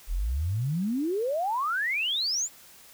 sine exponential sweep, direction up, 36.71 to 7459 Hz, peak -25 dBFS, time 0.07-2.49 s, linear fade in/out 50 ms, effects white hiss -52 dBFS RMS until 2.93 s

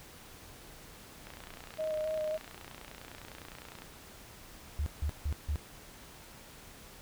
click train, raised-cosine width 0.3 ms, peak -30 dBFS, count 77, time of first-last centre 1.27-3.82 s, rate 29.8 Hz
sine tone with vibrato, 622.3 Hz, D#5, in tune, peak -31 dBFS, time 1.78-2.38 s, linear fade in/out 20 ms, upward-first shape square, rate 3.7 Hz, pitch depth 14 cents each way
sine tone bursts, 73.42 Hz, D2, in tune, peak -29 dBFS, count 4, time 4.79-5.558 s, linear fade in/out 0 ms, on 72 ms, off 160 ms
effects pink hiss -52 dBFS RMS until 7.01 s

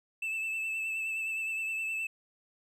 triangle tone with vibrato, 2637 Hz, E7, in tune, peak -30 dBFS, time 0.22-2.07 s, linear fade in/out 5 ms, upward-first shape triangle, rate 9.6 Hz, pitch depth 31 cents each way, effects none

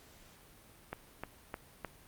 click train, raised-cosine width 0.5 ms, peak -23 dBFS, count 4, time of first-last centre 0.93-1.847 s, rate 3.27 Hz, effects pink hiss -59 dBFS RMS until 2.07 s + Opus 48 kbps

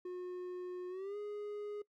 triangle tone with pitch glide, 361.3 to 415 Hz, F#4 to G#4, -41 to -1 cents, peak -38 dBFS, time 0.05-1.82 s, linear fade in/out 5 ms, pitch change +240 cents, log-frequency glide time 0.89-1.17 s, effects noise-tail reverb RT60 0.1 s tail -20 dB re dry

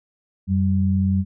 sine tone pair together, 90.9 / 192.6 Hz, F#2 / G3, -30 / -30 cents, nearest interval octave + minor second, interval 1300 cents, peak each -19 dBFS, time 0.47-1.25 s, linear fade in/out 50 ms, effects none

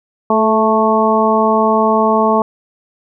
harmonic tone with a mistuned harmonic, 220 Hz, A3, in tune, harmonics 1 / 2 / 3 / 4 / 5, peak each -16 / -16 / -16 / -16 / -16 dBFS, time 0.3-2.42 s, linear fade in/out 2 ms, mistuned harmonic 2, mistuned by -21 cents, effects none

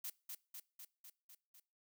blue noise with echo, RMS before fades -44 dBFS, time 0.04-0.1 s, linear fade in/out 5 ms, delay 250 ms, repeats 6, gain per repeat -3 dB, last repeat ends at 1.6 s, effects noise-tail reverb RT60 0.4 s tail -23 dB re dry

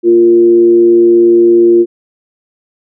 sine tone with frequency modulation, 349.2 Hz, F4, in tune, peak -3 dBFS, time 0.03-1.86 s, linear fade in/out 50 ms, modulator 117 Hz, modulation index 0.3, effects none

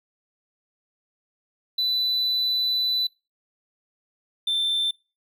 triangle tone pair in turn, 3988 / 3557 Hz, B7 / A7, +16 / +18 cents, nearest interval major second, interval 198 cents, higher first, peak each -19 dBFS, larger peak neither, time 1.78-3.07 / 4.47-4.91 s, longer first, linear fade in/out 5 ms, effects noise-tail reverb RT60 0.3 s tail -25 dB re dry + tanh soft clip ceiling -15 dBFS

